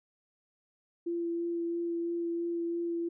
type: tone with vibrato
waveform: sine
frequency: 340 Hz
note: F4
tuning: 46 cents flat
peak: -30 dBFS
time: 1.06-3.09 s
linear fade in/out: 10 ms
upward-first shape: sine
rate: 3 Hz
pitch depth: 11 cents each way
effects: none